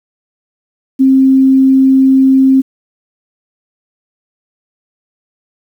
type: tone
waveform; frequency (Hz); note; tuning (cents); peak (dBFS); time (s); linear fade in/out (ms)
sine; 265.7; C4; +27; -4; 0.99-2.62; 20
effects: 7-bit